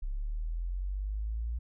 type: linear sweep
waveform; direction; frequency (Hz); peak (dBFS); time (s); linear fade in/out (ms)
sine; up; 32.97 to 58.9; -31; 0.02-1.59; 10
effects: none